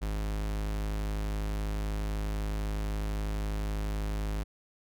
45% pulse tone, 51.91 Hz, G#1, in tune, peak -30 dBFS, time 0.01-4.44 s, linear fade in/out 20 ms, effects none

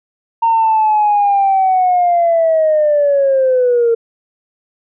sine linear sweep, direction down, 921 to 456.9 Hz, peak -8 dBFS, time 0.42-3.95 s, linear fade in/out 10 ms, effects tanh soft clip ceiling -5 dBFS

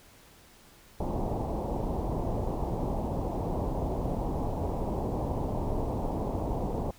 pink low-pass noise, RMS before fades -31 dBFS, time 1-6.91 s, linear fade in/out 5 ms, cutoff 950 Hz, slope 48 dB/octave, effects pink hiss -56 dBFS RMS until 6.98 s

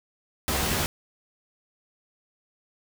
pink noise with comb filter, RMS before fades -26 dBFS, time 0.48-0.86 s, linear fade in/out 0 ms, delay 13 ms, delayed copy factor +1, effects none

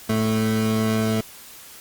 25% pulse tone pair together, 110 / 219.7 Hz, A2 / A3, 0 / -2 cents, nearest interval octave, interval 1198 cents, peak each -20 / -19 dBFS, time 0.09-1.21 s, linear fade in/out 5 ms, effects white hiss -43 dBFS RMS until 1.8 s + Opus 48 kbps

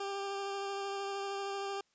20% pulse tone with vibrato, 396.1 Hz, G4, 18 cents sharp, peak -31 dBFS, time 0-1.81 s, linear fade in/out 5 ms, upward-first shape sine, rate 13 Hz, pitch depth 13 cents each way, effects white hiss -74 dBFS RMS until 1.94 s + resampled to 16000 Hz

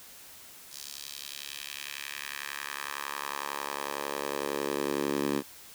10% pulse tone with high-pass filter sweep, 71 Hz, C#2, 42 cents sharp, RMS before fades -35 dBFS, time 0.7-5.43 s, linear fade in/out 50 ms, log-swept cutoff 5200 to 260 Hz, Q 1.5, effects white hiss -50 dBFS RMS until 5.74 s

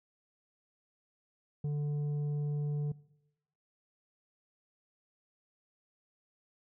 sine tone with tanh clipping, 146.83 Hz, D3, in tune, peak -32 dBFS, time 1.64-2.92 s, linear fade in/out 5 ms, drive 6 dB, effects noise-tail reverb RT60 0.9 s tail -21 dB re dry

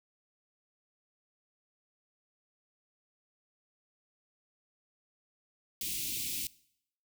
white band-stop noise, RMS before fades -36 dBFS, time 5.81-6.47 s, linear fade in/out 2 ms, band 360 to 2300 Hz, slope 48 dB/octave, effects noise-tail reverb RT60 0.7 s tail -21 dB re dry

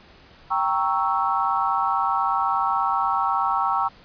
sine chord, G diminished seventh, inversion none, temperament equal, 784 / 932.3 / 1108.7 / 1318.5 Hz, G5 / Bb5 / Db6 / Fb6, 0 / 0 / 0 / 0 cents, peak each -25 dBFS, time 0.5-3.89 s, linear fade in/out 20 ms, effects pink hiss -50 dBFS RMS until 4.04 s + resampled to 11025 Hz

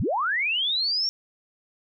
sine linear sweep, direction up, 57.6 to 5588 Hz, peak -22 dBFS, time 0-1.09 s, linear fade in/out 0 ms, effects none

